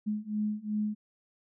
sine beating tone pair, 210 / 212.7 Hz, G#3 / G#3, +19 / +42 cents, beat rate 2.7 Hz, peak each -33 / -32 dBFS, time 0.06-0.95 s, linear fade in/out 20 ms, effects none

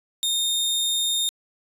sawtooth tone, 3666 Hz, A#7, 30 cents flat, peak -18 dBFS, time 0.23-1.29 s, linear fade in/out 0 ms, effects resampled to 32000 Hz

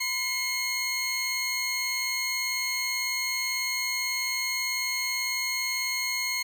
20% pulse tone pair together, 1016.9 / 2152 Hz, C6 / C7, -50 / +48 cents, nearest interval octave + minor second, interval 1298 cents, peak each -32 / -22 dBFS, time 0-6.43 s, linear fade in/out 10 ms, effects none

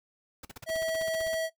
pink noise bursts, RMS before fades -43 dBFS, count 15, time 0.43-1.347 s, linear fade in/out 5 ms, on 21 ms, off 43 ms
square tone, 648 Hz, E5, 30 cents flat, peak -29 dBFS, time 0.66-1.5 s, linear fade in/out 50 ms
effects noise-tail reverb RT60 0.1 s tail -17 dB re dry

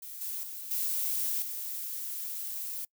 violet noise with level steps, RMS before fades -43 / -36 / -41 / -31 / -37 dBFS, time 0.02-2.85 s, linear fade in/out 5 ms, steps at 0.21 / 0.43 / 0.71 / 1.42 s, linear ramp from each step 2 ms, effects noise-tail reverb RT60 0.1 s tail -25 dB re dry

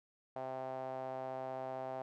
sawtooth tone with band-pass filter, 130.81 Hz, C3, in tune, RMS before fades -42 dBFS, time 0.36-2.02 s, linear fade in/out 0 ms, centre 710 Hz, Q 4.6, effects none

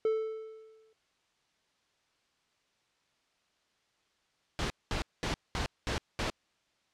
triangle tone with exponential decay, 440 Hz, A4, in tune, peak -22 dBFS, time 0.05-0.93 s, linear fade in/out 2 ms, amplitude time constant 190 ms
pink noise bursts, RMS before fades -32 dBFS, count 6, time 4.59-6.3 s, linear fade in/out 0 ms, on 110 ms, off 210 ms
effects white hiss -73 dBFS RMS until 6.93 s + low-pass 5000 Hz 12 dB/octave

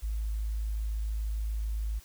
sine tone, 53.5 Hz, A1, 48 cents flat, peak -29 dBFS, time 0.02-2 s, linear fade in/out 20 ms, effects white hiss -56 dBFS RMS until 2.04 s

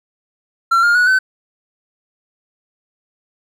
triangle tone with pitch steps, 1360 / 1412 / 1466.1 / 1522.1 Hz, F6 / F6 / F#6 / F#6, -46 / +19 / -16 / +49 cents, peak -8 dBFS, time 0.71-1.19 s, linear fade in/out 10 ms, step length 120 ms, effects none

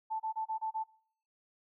sine tone bursts, 880 Hz, A5, in tune, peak -32 dBFS, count 6, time 0.1-0.84 s, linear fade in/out 20 ms, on 100 ms, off 28 ms, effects noise-tail reverb RT60 0.6 s tail -24 dB re dry

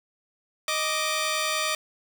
10% pulse tone pair together, 622.3 / 1174.7 Hz, D#5 / D6, 0 / 0 cents, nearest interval major seventh, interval 1100 cents, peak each -19 dBFS, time 0.68-1.75 s, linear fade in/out 2 ms, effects none

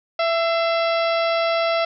harmonic tone with a mistuned harmonic, 666 Hz, E5, 18 cents sharp, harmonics 1 / 2 / 3 / 4 / 5 / 6 / 7 / 8, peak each -19 / -25 / -29 / -31 / -33 / -35 / -36 / -37 dBFS, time 0.19-1.85 s, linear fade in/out 5 ms, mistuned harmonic 3, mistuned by +48 cents, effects none

